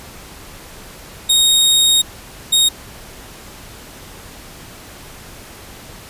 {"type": "tone bursts at uneven times", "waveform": "sawtooth", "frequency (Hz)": 3736, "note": "A#7", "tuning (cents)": 3, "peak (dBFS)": -7, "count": 2, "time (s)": [[1.29, 2.02], [2.52, 2.69]], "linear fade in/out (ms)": 10, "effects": ["pink hiss -37 dBFS RMS until 6.09 s", "resampled to 32000 Hz"]}